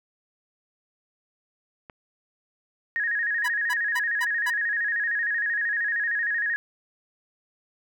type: click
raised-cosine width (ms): 0.5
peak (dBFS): -27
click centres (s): 1.898
type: tone with vibrato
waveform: sine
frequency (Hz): 1762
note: A6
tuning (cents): +2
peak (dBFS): -23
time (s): 2.96-6.56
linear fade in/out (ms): 0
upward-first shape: square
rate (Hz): 13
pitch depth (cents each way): 88
type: tone bursts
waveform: sawtooth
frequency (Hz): 987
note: B5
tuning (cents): -1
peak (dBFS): -23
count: 5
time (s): 3.44-4.505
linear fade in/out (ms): 10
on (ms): 45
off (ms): 210
effects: none